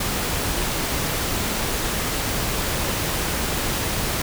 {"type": "noise", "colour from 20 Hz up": "pink", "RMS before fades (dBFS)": -24, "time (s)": [0, 4.22], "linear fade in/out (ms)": 5, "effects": []}